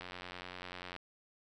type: click train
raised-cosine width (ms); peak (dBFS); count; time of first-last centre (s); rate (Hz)
0.3; -28; 87; 0.01-0.963; 90.2
effects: none